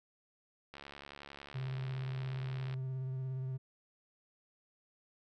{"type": "click train", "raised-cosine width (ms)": 0.3, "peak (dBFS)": -32, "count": 143, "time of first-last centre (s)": [0.74, 2.74], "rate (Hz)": 71}
{"type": "tone with vibrato", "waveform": "triangle", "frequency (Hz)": 130.81, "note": "C3", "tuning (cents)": 0, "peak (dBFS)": -34, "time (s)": [1.54, 3.58], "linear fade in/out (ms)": 20, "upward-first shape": "triangle", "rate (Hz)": 17, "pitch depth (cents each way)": 29}
{"effects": []}